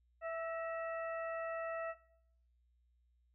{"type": "harmonic tone with a mistuned harmonic", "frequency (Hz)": 659.3, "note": "E5", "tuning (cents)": 0, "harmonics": [1, 2, 3, 4], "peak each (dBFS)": [-38, -45, -48, -55], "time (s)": [0.21, 1.95], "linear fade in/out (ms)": 50, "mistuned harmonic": 3, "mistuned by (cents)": -58, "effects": ["noise-tail reverb RT60 0.7 s tail -20 dB re dry", "added 60 Hz sine -70 dBFS peak until 3.34 s"]}